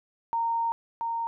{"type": "tone pair in turn", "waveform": "sine", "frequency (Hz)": [923, 923], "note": ["A#5", "A#5"], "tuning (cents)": [-17, -17], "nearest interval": "unison", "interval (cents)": 0, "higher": "neither", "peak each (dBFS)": [-24, -27], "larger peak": "first", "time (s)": [[0.33, 0.72], [1.01, 1.27]], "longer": "first", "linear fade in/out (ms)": 0, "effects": []}